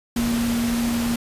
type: tone in noise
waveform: sine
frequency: 235.1 Hz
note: A#3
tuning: 15 cents sharp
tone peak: -20 dBFS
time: 0.16-1.16 s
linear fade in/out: 5 ms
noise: pink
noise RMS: -29 dBFS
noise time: 0.16-1.16 s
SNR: +6 dB
effects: resampled to 32000 Hz